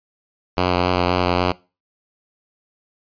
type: tone with vibrato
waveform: 5% pulse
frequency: 89.7 Hz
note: F2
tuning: 47 cents sharp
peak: -5 dBFS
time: 0.57-1.52 s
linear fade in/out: 5 ms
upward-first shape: sine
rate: 3.7 Hz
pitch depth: 19 cents each way
effects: noise-tail reverb RT60 0.3 s tail -21 dB re dry + resampled to 11025 Hz